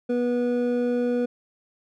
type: tone pair together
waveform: triangle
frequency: 243.7 / 487.4 Hz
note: B3 / B4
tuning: -23 / -23 cents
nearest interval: octave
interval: 1200 cents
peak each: -22 dBFS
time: 0.09-1.26 s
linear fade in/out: 10 ms
effects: none